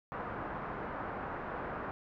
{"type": "low-pass noise", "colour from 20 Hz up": "white", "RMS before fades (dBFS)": -40, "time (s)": [0.12, 1.91], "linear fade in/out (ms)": 0, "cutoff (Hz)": 1400, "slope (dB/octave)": 24, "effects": []}